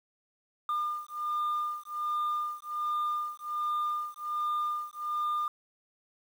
sine beating tone pair, 1205 / 1206.3 Hz, D6 / D6, +44 / +46 cents, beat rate 1.3 Hz, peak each -31 dBFS, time 0.69-5.48 s, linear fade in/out 2 ms, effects tanh soft clip ceiling -26 dBFS + 9-bit

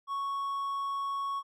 triangle tone, 1108.7 Hz, C#6, in tune, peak -29 dBFS, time 0.07-1.43 s, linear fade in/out 50 ms, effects none

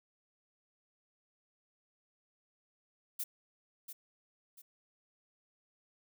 violet noise with echo, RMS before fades -37 dBFS, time 3.19-3.24 s, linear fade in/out 10 ms, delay 690 ms, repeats 2, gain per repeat -9 dB, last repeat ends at 4.62 s, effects none

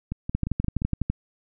two click trains, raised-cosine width 5 ms, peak -16 / -11 dBFS, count 5 / 10, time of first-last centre 0.12-0.819 / 0.35-1.1 s, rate 5.72 / 12 Hz, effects none

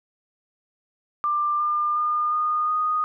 sine tone with pitch steps, 1188 / 1200.4 / 1213 / 1225.6 / 1238.4 Hz, D6 / D6 / D#6 / D#6 / D#6, +20 / +38 / -44 / -27 / -9 cents, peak -20 dBFS, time 1.24-3.04 s, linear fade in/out 0 ms, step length 360 ms, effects none

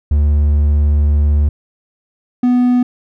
triangle tone pair in turn, 73.5 / 247.2 Hz, D2 / B3, +2 / +2 cents, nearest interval octave + major sixth, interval 2100 cents, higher second, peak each -7 dBFS, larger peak neither, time 0.11-1.49 / 2.43-2.83 s, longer first, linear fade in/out 5 ms, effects none

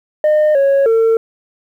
sine tone with pitch steps, 609 / 552 / 451.8 Hz, D#5 / C#5 / A4, -37 / -7 / +46 cents, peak -6 dBFS, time 0.24-1.17 s, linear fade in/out 2 ms, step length 310 ms, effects tanh soft clip ceiling -8 dBFS + 8-bit

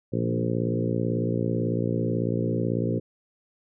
harmonic tone with a mistuned harmonic, 58.1 Hz, A#1, 5 cents flat, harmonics 2 / 3 / 4 / 5 / 6 / 7 / 8 / 9, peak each -28 / -30 / -31 / -32 / -33 / -33 / -34 / -35 dBFS, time 0.12-3 s, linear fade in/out 20 ms, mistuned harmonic 3, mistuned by -23 cents, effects none

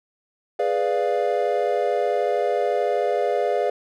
triangle chord, G# diminished seventh, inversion none, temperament equal, 415.3 / 493.9 / 587.3 / 698.5 Hz, G#4 / B4 / D5 / F5, 0 / 0 / 0 / 0 cents, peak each -23 dBFS, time 0.59-3.7 s, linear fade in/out 5 ms, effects none

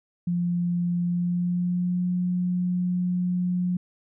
sine tone with pitch glide, 174.61 to 179.42 Hz, F3 to F3, 0 to +47 cents, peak -22 dBFS, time 0.27-3.77 s, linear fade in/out 5 ms, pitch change +47 cents, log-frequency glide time 1.04-2.06 s, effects none

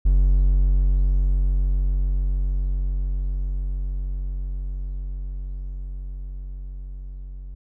triangle tone with level ramp, 46.44 Hz, F#1, 7 cents sharp, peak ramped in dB -11 to -31 dBFS, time 0.05-7.55 s, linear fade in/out 10 ms, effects none

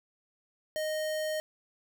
square tone, 620 Hz, D#5, 6 cents flat, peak -31 dBFS, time 0.76-1.4 s, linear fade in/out 0 ms, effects none

